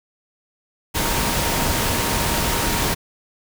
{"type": "tone in noise", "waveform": "sine", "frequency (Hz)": 932.3, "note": "A#5", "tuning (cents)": 0, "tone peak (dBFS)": -30, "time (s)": [0.94, 2.95], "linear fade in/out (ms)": 20, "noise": "pink", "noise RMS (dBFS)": -21, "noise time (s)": [0.94, 2.95], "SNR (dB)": -12, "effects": []}